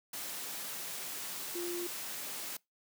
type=tone in noise; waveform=sine; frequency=349.2 Hz; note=F4; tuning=in tune; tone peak=-36 dBFS; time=1.55-1.87 s; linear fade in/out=5 ms; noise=white; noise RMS=-41 dBFS; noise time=0.13-2.57 s; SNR=+2 dB; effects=noise-tail reverb RT60 0.2 s tail -24 dB re dry + high-pass 150 Hz 12 dB/octave